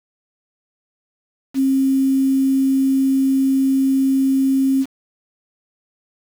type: tone with quantisation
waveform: sine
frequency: 268.2 Hz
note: C4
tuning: 43 cents sharp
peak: -13 dBFS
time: 1.54-4.86 s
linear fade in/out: 50 ms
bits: 6
effects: none